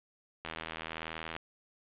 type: click train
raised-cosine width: 0.3 ms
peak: -22 dBFS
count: 75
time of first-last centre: 0.45-1.365 s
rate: 80.9 Hz
effects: resampled to 8000 Hz + 9-bit